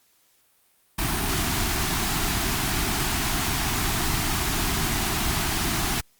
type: band-stop noise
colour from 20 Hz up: pink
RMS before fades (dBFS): -25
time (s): 0.98-6.01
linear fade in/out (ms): 10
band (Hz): 410 to 650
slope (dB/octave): 96
effects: white hiss -63 dBFS RMS until 6.19 s + Opus 48 kbps